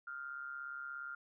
sine tone with amplitude modulation, 1396.9 Hz, F6, in tune, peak -39 dBFS, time 0.07-1.15 s, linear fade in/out 5 ms, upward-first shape sine, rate 137 Hz, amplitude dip 65%, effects none

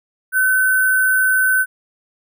sine tone with sample-and-hold, 1518 Hz, F#6, 44 cents sharp, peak -12 dBFS, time 0.32-1.66 s, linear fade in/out 50 ms, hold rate 11025 Hz, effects none

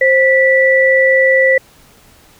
sine tone pair together, 527 / 1962.3 Hz, C5 / B6, +12 / -12 cents, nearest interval octave + major seventh, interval 2276 cents, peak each -10 dBFS, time 0.01-1.58 s, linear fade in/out 5 ms, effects pink hiss -46 dBFS RMS until 2.39 s

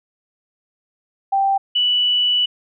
sine tone pair in turn, 784 / 2960 Hz, G5 / F#7, 0 / 0 cents, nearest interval octave + major seventh, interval 2300 cents, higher second, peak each -14 dBFS, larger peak neither, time 1.32-1.58 / 1.75-2.46 s, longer second, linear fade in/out 10 ms, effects none

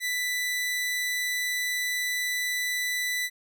sawtooth tone, 1984 Hz, B6, 7 cents sharp, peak -23 dBFS, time 0-3.3 s, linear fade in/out 50 ms, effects none

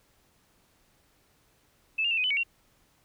sine tone with pitch steps, 2620 / 2806 / 2676 / 2502 / 3010 / 2244 / 2748 Hz, E7 / F7 / E7 / D#7 / F#7 / C#7 / F7, -11 / +8 / +25 / +9 / +29 / +21 / -29 cents, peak -24 dBFS, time 1.98-2.435 s, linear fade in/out 10 ms, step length 65 ms, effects pink hiss -66 dBFS RMS until 3.04 s

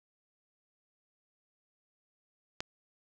click, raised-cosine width 0.2 ms, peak -17 dBFS, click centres 2.605 s, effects none

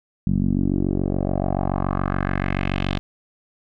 10% pulse tone with low-pass filter sweep, 47 Hz, F#1, 28 cents sharp, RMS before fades -22 dBFS, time 0.27-2.99 s, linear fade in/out 0 ms, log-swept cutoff 190 to 3600 Hz, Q 2.6, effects none

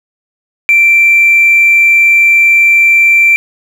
sine tone with hard clipping, 2349 Hz, D7, in tune, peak -4 dBFS, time 0.69-3.36 s, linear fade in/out 0 ms, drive 1 dB, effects none

